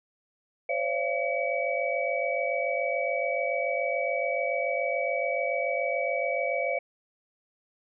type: tone cluster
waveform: sine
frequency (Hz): 524 / 571 / 682 / 2277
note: C5 / D5 / F5 / C#7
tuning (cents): +2 / -49 / -41 / +46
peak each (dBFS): -31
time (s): 0.69-6.79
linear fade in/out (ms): 5
effects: none